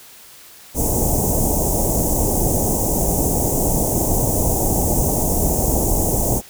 pink band-stop noise, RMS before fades -18 dBFS, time 0.74-6.42 s, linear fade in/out 50 ms, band 850 to 6300 Hz, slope 48 dB/octave, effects white hiss -43 dBFS RMS until 6.49 s

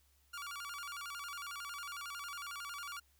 sawtooth tone with vibrato, 1268 Hz, D#6, 32 cents sharp, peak -39 dBFS, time 0.33-3 s, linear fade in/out 10 ms, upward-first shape square, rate 11 Hz, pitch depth 180 cents each way, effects added 69 Hz sine -70 dBFS peak until 3.19 s + white hiss -73 dBFS RMS until 3.19 s

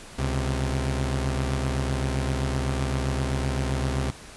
sawtooth tone pair together, 69 / 130.25 Hz, C#2 / C3, -7 / -7 cents, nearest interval major seventh, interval 1100 cents, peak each -22 / -24 dBFS, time 0.18-4.11 s, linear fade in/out 10 ms, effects pink hiss -44 dBFS RMS until 4.36 s + resampled to 24000 Hz

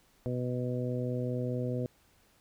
harmonic tone, 124.5 Hz, B2, 14 cents sharp, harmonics 1 / 2 / 3 / 4 / 5, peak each -33 / -36 / -40 / -37 / -43 dBFS, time 0.26-1.86 s, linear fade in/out 0 ms, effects pink hiss -66 dBFS RMS until 2.4 s

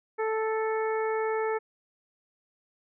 harmonic tone, 439.7 Hz, A4, 1 cent flat, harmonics 1 / 2 / 3 / 4 / 5, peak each -27 / -33 / -37 / -39 / -41 dBFS, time 0.18-1.59 s, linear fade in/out 20 ms, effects none

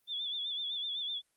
sine tone with vibrato, 3475 Hz, A7, 22 cents flat, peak -34 dBFS, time 0.07-1.22 s, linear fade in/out 50 ms, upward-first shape sine, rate 7.9 Hz, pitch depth 68 cents each way, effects white hiss -75 dBFS RMS until 1.36 s + Opus 32 kbps

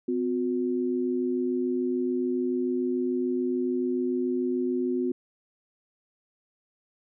sine tone pair together, 254.6 / 361.5 Hz, C4 / F#4, -47 / -40 cents, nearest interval tritone, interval 607 cents, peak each -27 dBFS, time 0.08-5.12 s, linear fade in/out 5 ms, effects none

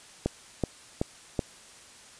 click train, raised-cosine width 2 ms, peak -12 dBFS, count 4, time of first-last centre 0.26-1.392 s, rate 2.65 Hz, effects white hiss -51 dBFS RMS until 2.19 s + resampled to 22050 Hz

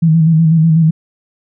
sine tone with vibrato, 161.4 Hz, E3, 36 cents flat, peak -6 dBFS, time 0.02-0.91 s, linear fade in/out 10 ms, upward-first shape square, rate 8.1 Hz, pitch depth 42 cents each way, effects none

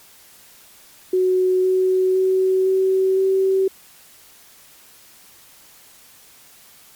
sine tone with pitch steps, 370 / 373.2 / 376.5 / 379.7 / 383 Hz, F#4 / F#4 / F#4 / F#4 / G4, 0 / +15 / +30 / +45 / -40 cents, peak -14 dBFS, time 1.13-3.68 s, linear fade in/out 5 ms, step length 510 ms, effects white hiss -48 dBFS RMS until 6.95 s + MP3 96 kbps

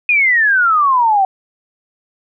sine exponential sweep, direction down, 2501 to 751 Hz, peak -9 dBFS, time 0.09-1.25 s, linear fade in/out 2 ms, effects none

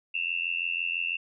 sine tone with amplitude modulation, 2700 Hz, E7, 41 cents sharp, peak -23 dBFS, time 0.14-1.17 s, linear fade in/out 10 ms, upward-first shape sine, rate 86 Hz, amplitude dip 95%, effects none

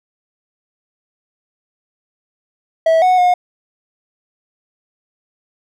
triangle tone with pitch steps, 650 / 736 / 720 Hz, E5 / F#5 / F#5, -24 / -9 / -47 cents, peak -7 dBFS, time 2.86-3.34 s, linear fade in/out 5 ms, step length 160 ms, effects none

